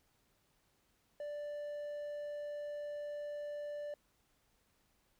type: tone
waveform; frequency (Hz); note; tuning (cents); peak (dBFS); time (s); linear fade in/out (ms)
triangle; 587.3; D5; 0; -38; 1.2-3.94; 2
effects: pink hiss -75 dBFS RMS until 5.19 s